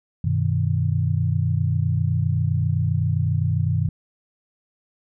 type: chord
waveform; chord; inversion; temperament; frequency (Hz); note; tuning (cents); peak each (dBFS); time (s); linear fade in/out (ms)
sine; G augmented; none; equal with one note detuned; 95.82 / 123.47 / 155.56; G2 / B2 / D#3; -39 / 0 / 0; -22 / -23 / -23; 0.24-3.89; 5
effects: none